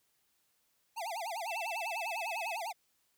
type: tone with vibrato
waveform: square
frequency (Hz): 784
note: G5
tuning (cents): 0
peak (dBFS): -37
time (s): 0.96-2.73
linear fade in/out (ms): 20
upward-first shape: sine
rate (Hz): 10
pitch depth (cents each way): 300
type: tone with pitch glide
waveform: sine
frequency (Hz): 2656 to 2586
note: E7 to E7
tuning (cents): +12 to -34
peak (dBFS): -39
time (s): 1.47-2.58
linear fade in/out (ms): 20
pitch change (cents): -46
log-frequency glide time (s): 1.62-2.42
effects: white hiss -75 dBFS RMS until 3.17 s